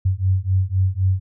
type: beating tone pair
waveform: sine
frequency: 92.5 / 96.4 Hz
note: F#2 / G2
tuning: 0 / -28 cents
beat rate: 3.9 Hz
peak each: -19 dBFS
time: 0.05-1.2 s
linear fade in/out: 10 ms
effects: none